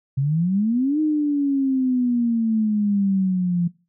sine exponential two-way sweep, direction up then down, 131.5 to 311.1 to 171.3 Hz, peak -17 dBFS, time 0.17-3.68 s, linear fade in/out 10 ms, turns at 1 s, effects noise-tail reverb RT60 0.3 s tail -21 dB re dry

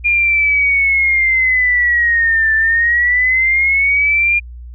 sine linear two-way sweep, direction down then up, 2415 to 1762 to 2415 Hz, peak -10 dBFS, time 0.04-4.4 s, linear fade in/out 20 ms, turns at 2.54 s, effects added 60 Hz sine -29 dBFS peak until 4.74 s

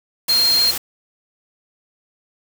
sine tone in noise, 4209 Hz, C8, 9 cents sharp, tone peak -13 dBFS, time 0.29-0.71 s, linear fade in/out 5 ms, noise white, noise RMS -24 dBFS, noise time 0.28-0.78 s, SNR +8 dB, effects none

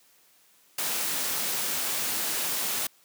white noise, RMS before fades -29 dBFS, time 0.78-2.87 s, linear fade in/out 5 ms, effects white hiss -61 dBFS RMS until 3.04 s + high-pass 150 Hz 12 dB/octave

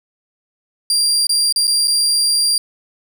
30% pulse tone with dropouts, 4762 Hz, D8, 23 cents sharp, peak -10 dBFS, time 0.9-2.58 s, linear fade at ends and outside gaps 2 ms, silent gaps 1.269-1.293 / 1.525-1.56 / 1.671-1.677 / 1.874-1.879 s, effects none

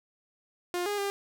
sawtooth tone with pitch steps, 354.1 / 410.8 / 399.8 Hz, F4 / G#4 / G4, +24 / -19 / +34 cents, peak -25 dBFS, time 0.74-1.1 s, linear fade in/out 0 ms, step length 120 ms, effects none

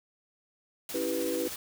white noise with tremolo, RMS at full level -38 dBFS, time 0.89-1.56 s, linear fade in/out 2 ms, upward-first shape sine, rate 16 Hz, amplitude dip 25%
sine chord, C# half-diminished seventh, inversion none, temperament equal, 277.2 / 329.6 / 392 / 493.9 Hz, C#4 / E4 / G4 / B4, 0 / 0 / 0 / 0 cents, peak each -37 / -33 / -36 / -32 dBFS, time 0.94-1.48 s, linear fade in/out 5 ms
effects none

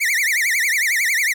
45% pulse tone with vibrato, 2042 Hz, C7, 43 cents flat, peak -16 dBFS, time 0-1.34 s, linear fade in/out 20 ms, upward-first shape triangle, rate 11 Hz, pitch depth 270 cents each way, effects none

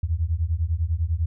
sine beating tone pair, 77.4 / 87.4 Hz, D#2 / F2, -9 / +2 cents, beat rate 10 Hz, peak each -24 dBFS, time 0.03-1.26 s, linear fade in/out 5 ms, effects none

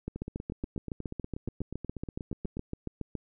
two click trains, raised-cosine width 3 ms, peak -21 / -24 dBFS, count 23 / 21, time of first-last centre 0.08-3.153 / 0.16-2.57 s, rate 7.16 / 8.3 Hz, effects none

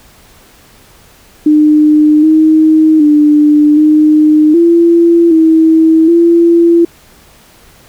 sine tone with pitch steps, 303 / 314 / 298.1 / 305.7 / 338.7 / 321.5 / 338.8 Hz, D#4 / D#4 / D4 / D#4 / E4 / E4 / E4, -46 / +16 / +26 / -30 / +47 / -43 / +48 cents, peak -3 dBFS, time 1.46-6.85 s, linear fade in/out 5 ms, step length 770 ms, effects pink hiss -42 dBFS RMS until 7.88 s

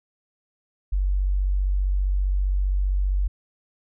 sine tone, 47.59 Hz, F#1, 49 cents sharp, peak -19 dBFS, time 0.92-3.28 s, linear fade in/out 10 ms, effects none

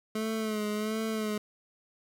25% pulse tone with vibrato, 215.7 Hz, A3, 34 cents flat, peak -26 dBFS, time 0.15-1.38 s, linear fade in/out 5 ms, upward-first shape sine, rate 1.4 Hz, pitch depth 47 cents each way, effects none

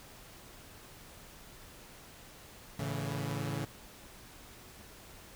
sawtooth chord, A major, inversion none, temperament equal with one note detuned, 110 / 140.61 / 164.81 Hz, A2 / C#3 / E3, 0 / +25 / 0 cents, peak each -35 / -33 / -36 dBFS, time 2.79-3.65 s, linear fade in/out 5 ms, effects pink hiss -53 dBFS RMS until 5.35 s

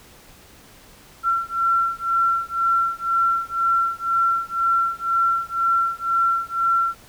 sine beating tone pair, 1357 / 1359 Hz, E6 / F6, +50 / -48 cents, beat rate 2 Hz, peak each -21 dBFS, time 1.23-6.95 s, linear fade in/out 50 ms, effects pink hiss -48 dBFS RMS until 7.08 s

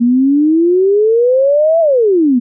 sine exponential two-way sweep, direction up then down, 233.1 to 675 to 233.1 Hz, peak -7 dBFS, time 0-2.4 s, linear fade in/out 20 ms, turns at 1.8 s, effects none

